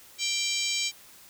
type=harmonic tone with a mistuned harmonic; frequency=784 Hz; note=G5; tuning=in tune; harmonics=3 / 4 / 5 / 6 / 7 / 8 / 9 / 10; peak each=-32 / -33 / -34 / -35 / -35 / -36 / -37 / -37 dBFS; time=0.18-0.92 s; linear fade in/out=50 ms; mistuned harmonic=8; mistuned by=+62 cents; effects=white hiss -52 dBFS RMS until 1.29 s